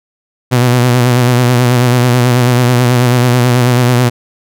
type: tone with vibrato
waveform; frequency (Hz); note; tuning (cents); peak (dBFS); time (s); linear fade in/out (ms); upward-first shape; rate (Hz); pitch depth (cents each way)
sawtooth; 123.4; B2; -1; -3; 0.51-4.1; 20; sine; 9.2; 48
effects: none